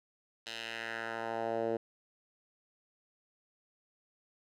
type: tone with band-pass filter sweep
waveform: 10% pulse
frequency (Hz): 114.1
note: A#2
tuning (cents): -37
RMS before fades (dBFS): -37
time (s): 0.46-1.77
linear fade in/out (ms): 5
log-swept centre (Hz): 3700 to 440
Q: 1.8
effects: none